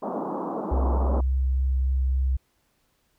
pink band-pass noise, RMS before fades -30 dBFS, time 0.02-1.21 s, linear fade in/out 10 ms, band 190 to 1100 Hz, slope 48 dB/octave
sine tone with vibrato, 65.41 Hz, C2, in tune, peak -20 dBFS, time 0.71-2.37 s, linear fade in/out 10 ms, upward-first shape sine, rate 3.5 Hz, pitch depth 10 cents each way
effects pink hiss -69 dBFS RMS until 3.18 s

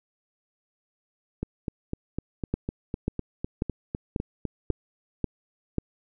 two click trains, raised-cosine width 3 ms, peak -16 / -12 dBFS, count 14 / 7, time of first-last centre 1.43-4.705 / 2.54-5.783 s, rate 3.97 / 1.85 Hz, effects none

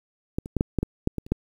clicks, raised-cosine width 3 ms, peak -12 / -22 / -9 / -7 / -9 / -11 / -8 / -16 / -29 / -9 dBFS, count 10, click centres 0.385 / 0.459 / 0.567 / 0.609 / 0.787 / 0.83 / 1.074 / 1.183 / 1.265 / 1.32 s, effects 8-bit

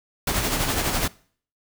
pink noise with tremolo, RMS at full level -22 dBFS, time 0.27-1.08 s, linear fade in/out 5 ms, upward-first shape sine, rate 12 Hz, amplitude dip 45%, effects noise-tail reverb RT60 0.5 s tail -22 dB re dry

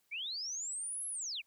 sine linear two-way sweep, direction up then down, 2179 to 11175 to 2179 Hz, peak -37 dBFS, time 0.11-1.42 s, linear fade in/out 20 ms, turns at 1.07 s, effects white hiss -75 dBFS RMS until 1.46 s

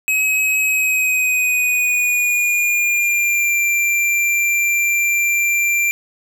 square tone with pitch glide, 2551 to 2366 Hz, D#7 to D7, +43 to +12 cents, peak -15 dBFS, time 0.08-5.91 s, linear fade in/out 0 ms, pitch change -131 cents, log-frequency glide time 0.62-3.61 s, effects none

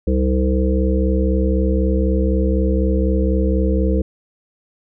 harmonic tone with a mistuned harmonic, 64 Hz, C2, 38 cents flat, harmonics 1 / 3 / 5 / 7 / 8, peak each -16 / -21 / -23 / -24 / -25 dBFS, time 0.07-4.02 s, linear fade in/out 5 ms, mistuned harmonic 1, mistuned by +97 cents, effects none

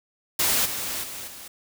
white noise with level steps, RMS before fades -22 / -30 / -36 / -41 dBFS, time 0.39-1.48 s, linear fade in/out 5 ms, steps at 0.65 / 1.03 / 1.27 s, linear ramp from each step 10 ms, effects none

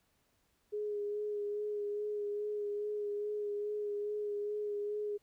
sine tone with vibrato, 415.3 Hz, G#4, in tune, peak -34 dBFS, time 0.72-5.18 s, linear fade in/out 20 ms, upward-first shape sine, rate 2.4 Hz, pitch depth 21 cents each way, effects pink hiss -75 dBFS RMS until 5.22 s

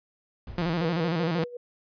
brown noise with exponential decay, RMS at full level -36 dBFS, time 0.47-1.3 s, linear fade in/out 2 ms, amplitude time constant 180 ms
sawtooth tone with vibrato, 168.5 Hz, E3, 38 cents sharp, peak -21 dBFS, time 0.58-1.44 s, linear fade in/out 0 ms, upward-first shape square, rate 13 Hz, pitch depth 82 cents each way
sine tone with tremolo, 485.7 Hz, B4, 29 cents flat, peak -30 dBFS, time 0.81-1.57 s, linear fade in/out 5 ms, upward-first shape sine, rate 5.4 Hz, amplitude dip 75%
effects resampled to 11025 Hz

